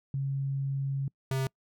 sine / square tone pair in turn, 137.1 / 133.04 Hz, C#3 / C3, -19 / +29 cents, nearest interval minor second, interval 52 cents, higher first, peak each -28 dBFS, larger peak neither, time 0.14-1.08 / 1.31-1.47 s, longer first, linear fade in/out 2 ms, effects noise-tail reverb RT60 0.1 s tail -26 dB re dry

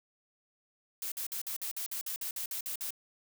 blue noise bursts, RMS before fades -37 dBFS, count 13, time 1.02-2.906 s, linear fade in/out 2 ms, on 98 ms, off 51 ms, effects none

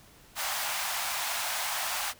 pink high-pass noise, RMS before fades -32 dBFS, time 0.35-2.14 s, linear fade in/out 50 ms, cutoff 670 Hz, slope 48 dB/octave, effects pink hiss -56 dBFS RMS until 2.19 s

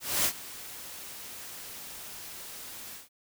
white noise with ADSR envelope, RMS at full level -25 dBFS, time 0-3.09 s, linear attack 250 ms, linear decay 72 ms, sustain -18 dB, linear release 150 ms, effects none

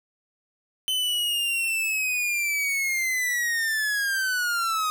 45% pulse linear sweep, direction down, 3053 to 1244.5 Hz, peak -23 dBFS, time 0.88-4.9 s, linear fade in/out 0 ms, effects none

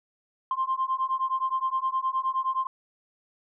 sine beating tone pair, 1046.5 / 1056.1 Hz, C6 / C6, 0 / +16 cents, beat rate 9.6 Hz, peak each -27 / -27 dBFS, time 0.51-2.67 s, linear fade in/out 2 ms, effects tanh soft clip ceiling -17 dBFS

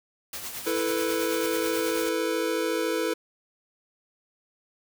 white noise with tremolo, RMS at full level -34 dBFS, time 0.33-2.09 s, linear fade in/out 2 ms, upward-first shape triangle, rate 9.2 Hz, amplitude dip 55%
square chord, E suspended fourth, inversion none, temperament equal, 329.6 / 440 / 493.9 Hz, E4 / A4 / B4, 0 / 0 / 0 cents, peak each -30 dBFS, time 0.66-3.14 s, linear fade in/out 10 ms
effects none

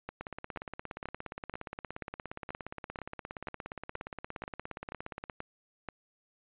two click trains, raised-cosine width 0.5 ms, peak -24 / -23 dBFS, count 88 / 13, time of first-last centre 0.21-5.298 / 0.09-5.887 s, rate 17.1 / 2.07 Hz, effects resampled to 8000 Hz

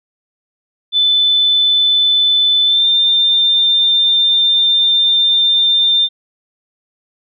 sine tone with pitch glide, 3512 to 3596 Hz, A7 to A7, -4 to +37 cents, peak -9 dBFS, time 0.92-6.09 s, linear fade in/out 50 ms, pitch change +41 cents, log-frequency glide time 2.65-2.87 s, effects none

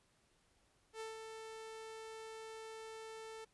sawtooth tone with ADSR envelope, 443.3 Hz, A4, 13 cents sharp, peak -39 dBFS, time 0.93-3.45 s, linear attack 72 ms, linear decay 160 ms, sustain -5 dB, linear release 10 ms, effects pink hiss -74 dBFS RMS until 3.53 s + resampled to 24000 Hz

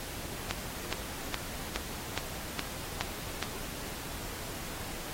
click train, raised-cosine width 0.2 ms, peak -12 dBFS, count 8, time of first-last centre 0.51-3.427 s, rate 2.4 Hz, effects pink hiss -41 dBFS RMS until 5.13 s + AAC 48 kbps

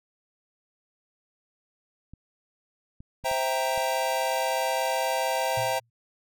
clicks, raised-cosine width 5 ms, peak -32 dBFS, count 5, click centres 2.136 / 3.005 / 3.24 / 3.314 / 3.777 s
square chord, C dominant seventh, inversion none, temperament equal, 523.3 / 659.3 / 784 / 932.3 Hz, C5 / E5 / G5 / Bb5, 0 / 0 / 0 / 0 cents, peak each -31 dBFS, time 3.24-5.8 s, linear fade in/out 20 ms
sine tone with exponential decay, 116.54 Hz, A#2, in tune, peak -30 dBFS, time 5.57-5.9 s, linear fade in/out 5 ms, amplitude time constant 71 ms
effects none

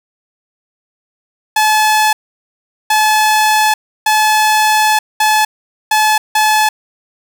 sawtooth tone bursts at uneven times, 860 Hz, A5, 40 cents flat, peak -5 dBFS, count 6, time 1.56-2.13 / 2.9-3.74 / 4.06-4.99 / 5.2-5.45 / 5.91-6.18 / 6.35-6.69 s, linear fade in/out 5 ms, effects none

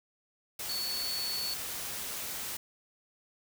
sine tone in noise, 4435 Hz, C#8, in tune, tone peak -33 dBFS, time 0.69-1.54 s, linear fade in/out 5 ms, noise white, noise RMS -38 dBFS, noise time 0.59-2.57 s, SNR +2 dB, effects none

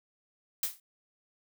blue noise with exponential decay, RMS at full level -26 dBFS, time 0.63-0.8 s, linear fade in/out 2 ms, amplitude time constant 36 ms, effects none

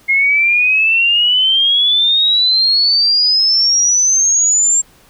sine exponential sweep, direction up, 2140 to 7459 Hz, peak -9 dBFS, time 0.08-4.82 s, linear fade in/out 20 ms, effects pink hiss -48 dBFS RMS until 5.09 s

